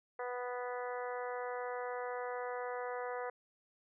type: harmonic tone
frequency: 246.9 Hz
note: B3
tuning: in tune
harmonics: 2 / 3 / 4 / 5 / 6 / 7 / 8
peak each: -40 / -44 / -46 / -48 / -50 / -51 / -52 dBFS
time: 0.19-3.3 s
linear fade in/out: 5 ms
effects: none